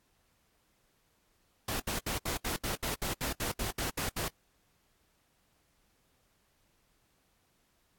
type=noise bursts; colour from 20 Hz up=pink; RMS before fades=-34 dBFS; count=14; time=1.68-4.283 s; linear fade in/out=5 ms; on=120 ms; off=71 ms; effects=pink hiss -72 dBFS RMS until 7.98 s + AAC 64 kbps